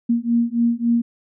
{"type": "beating tone pair", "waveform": "sine", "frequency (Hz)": [233.1, 236.7], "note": ["A#3", "A#3"], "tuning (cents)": [0, 27], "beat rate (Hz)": 3.6, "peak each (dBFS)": -19, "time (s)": [0.09, 1.02], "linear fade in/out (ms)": 10, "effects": []}